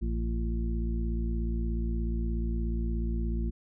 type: harmonic tone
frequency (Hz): 56.8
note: A#1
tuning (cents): -44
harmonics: 1 / 2 / 3 / 4 / 6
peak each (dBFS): -28 / -42 / -39 / -37 / -41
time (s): 0.01-3.51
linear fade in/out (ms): 20
effects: none